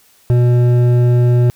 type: tone with hard clipping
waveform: sine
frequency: 122 Hz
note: B2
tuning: 21 cents flat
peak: -10 dBFS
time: 0.3-1.5 s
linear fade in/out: 0 ms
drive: 9 dB
effects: white hiss -51 dBFS RMS until 1.55 s